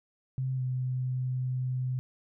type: tone with pitch glide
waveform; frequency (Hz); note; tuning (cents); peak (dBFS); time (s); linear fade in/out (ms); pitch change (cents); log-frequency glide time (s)
sine; 130.81 to 127.82; C3 to C3; 0 to -40; -28; 0.38-1.99; 0; -40; 0.56-0.61
effects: none